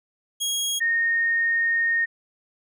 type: tone pair in turn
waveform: 20% pulse / sine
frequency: 3289 / 1845.9 Hz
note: G#7 / A#6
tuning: -18 / -18 cents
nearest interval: minor seventh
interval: 1000 cents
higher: first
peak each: -18 / -19 dBFS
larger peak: first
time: 0.4-0.8 / 0.8-2.06 s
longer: second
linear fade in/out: 20 ms
effects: none